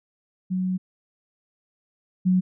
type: tone pair in turn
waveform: sine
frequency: 185 / 184.09 Hz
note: F#3 / F#3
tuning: 0 / -9 cents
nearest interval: unison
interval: 9 cents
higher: first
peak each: -22 / -16 dBFS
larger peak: second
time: 0.5-0.78 / 2.25-2.41 s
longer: first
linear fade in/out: 20 ms
effects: none